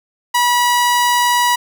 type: tone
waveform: sawtooth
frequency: 971 Hz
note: B5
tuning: 30 cents flat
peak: -8 dBFS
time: 0.34-1.56 s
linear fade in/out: 10 ms
effects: none